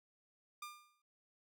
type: tone with exponential decay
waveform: sawtooth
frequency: 1200 Hz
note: D6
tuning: 37 cents sharp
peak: -39 dBFS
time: 0.62-1.02 s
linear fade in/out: 5 ms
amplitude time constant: 85 ms
effects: none